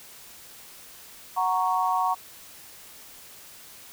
sine chord, F# major, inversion none, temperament equal, 740 / 932.3 / 1108.7 Hz, F#5 / A#5 / C#6, 0 / 0 / 0 cents, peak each -26 dBFS, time 1.36-2.15 s, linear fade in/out 20 ms, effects white hiss -47 dBFS RMS until 3.92 s

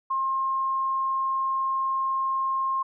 sine tone, 1066 Hz, C6, 32 cents sharp, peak -23 dBFS, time 0.1-2.83 s, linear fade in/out 10 ms, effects none

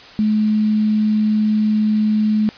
sine tone with quantisation, 214 Hz, A3, 48 cents flat, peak -13 dBFS, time 0.19-2.49 s, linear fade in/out 0 ms, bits 6, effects white hiss -40 dBFS RMS until 2.57 s + resampled to 11025 Hz

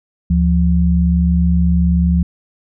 sine tone pair together, 73.37 / 174.5 Hz, D2 / F3, -1 / -1 cents, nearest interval octave + minor third, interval 1500 cents, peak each -13 dBFS, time 0.3-2.23 s, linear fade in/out 5 ms, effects none

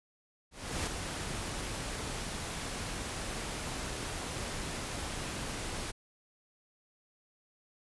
pink noise with ADSR envelope, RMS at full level -33 dBFS, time 0.51-5.92 s, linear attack 360 ms, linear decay 4 ms, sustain -5 dB, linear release 18 ms, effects resampled to 24000 Hz

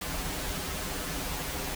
pink noise with comb filter, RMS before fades -34 dBFS, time 0.01-1.75 s, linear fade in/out 5 ms, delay 8.9 ms, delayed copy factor -0.85, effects none

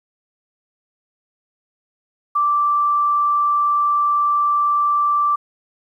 sine tone, 1171 Hz, D6, 5 cents flat, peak -14 dBFS, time 2.35-5.36 s, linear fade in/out 10 ms, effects 9-bit

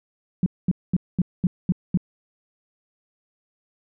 sine tone bursts, 179.9 Hz, F#3, 48 cents flat, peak -15 dBFS, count 7, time 0.43-1.974 s, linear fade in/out 2 ms, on 32 ms, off 220 ms, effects none

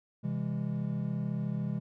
triangle chord, C augmented, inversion none, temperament equal with one note detuned, 130.81 / 164.81 / 203.5 Hz, C3 / E3 / G#3, 0 / 0 / -35 cents, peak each -33 dBFS, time 0.23-1.8 s, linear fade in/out 20 ms, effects none

